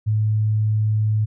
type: tone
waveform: sine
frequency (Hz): 107.5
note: A2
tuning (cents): -40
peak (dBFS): -16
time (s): 0.06-1.26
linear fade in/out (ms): 20
effects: none